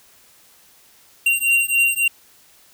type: beating tone pair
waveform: square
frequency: 2762 / 2765.6 Hz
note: F7 / F7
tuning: -20 / -18 cents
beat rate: 3.6 Hz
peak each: -19 dBFS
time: 1.26-2.08 s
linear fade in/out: 5 ms
effects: white hiss -52 dBFS RMS until 2.73 s